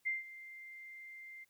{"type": "tone with ADSR envelope", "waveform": "sine", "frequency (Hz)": 2093, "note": "C7", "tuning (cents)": 0, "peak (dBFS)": -31, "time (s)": [0.05, 1.45], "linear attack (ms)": 22, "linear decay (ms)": 160, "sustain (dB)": -17, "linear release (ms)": 20, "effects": ["white hiss -75 dBFS RMS until 1.49 s"]}